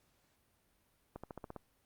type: accelerating click train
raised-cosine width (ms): 1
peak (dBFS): -30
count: 7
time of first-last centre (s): 1.16-1.563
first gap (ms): 76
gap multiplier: 0.95
effects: pink hiss -74 dBFS RMS until 1.85 s + Opus 48 kbps